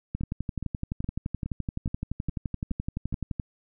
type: two click trains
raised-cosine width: 5 ms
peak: -20 / -17 dBFS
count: 8 / 39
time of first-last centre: 0.21-3.127 / 0.15-3.398 s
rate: 2.4 / 11.7 Hz
effects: none